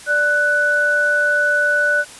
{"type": "tone pair together", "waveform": "sine", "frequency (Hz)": [587.3, 1486.3], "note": ["D5", "F#6"], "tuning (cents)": [0, 7], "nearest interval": "octave + major third", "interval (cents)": 1607, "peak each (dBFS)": [-21, -14], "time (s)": [0.06, 2.05], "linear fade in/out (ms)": 50, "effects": ["white hiss -38 dBFS RMS until 2.19 s", "resampled to 24000 Hz"]}